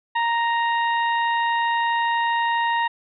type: harmonic tone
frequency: 932.3 Hz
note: A#5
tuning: in tune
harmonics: 1 / 2 / 3 / 4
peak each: -20 / -25 / -33 / -36 dBFS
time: 0.15-2.88 s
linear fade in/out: 10 ms
effects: none